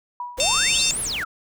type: tone with exponential decay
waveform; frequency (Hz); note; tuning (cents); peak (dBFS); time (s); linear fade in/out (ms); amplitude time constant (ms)
sine; 974; B5; -24; -25; 0.2-0.66; 2; 99
type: noise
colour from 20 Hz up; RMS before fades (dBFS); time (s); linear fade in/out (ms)
pink; -36; 0.37-1.24; 10
type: exponential two-way sweep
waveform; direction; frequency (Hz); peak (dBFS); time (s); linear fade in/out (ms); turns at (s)
sine; up then down; 484.1 to 11340 to 1240; -24; 0.38-1.25; 10; 1.01
type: harmonic tone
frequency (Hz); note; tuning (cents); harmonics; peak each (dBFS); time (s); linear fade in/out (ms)
900; A5; +39; 3 / 4 / 5 / 6 / 7 / 8 / 9; -25 / -24 / -30 / -27 / -29 / -28 / -24; 0.4-0.91; 0
effects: none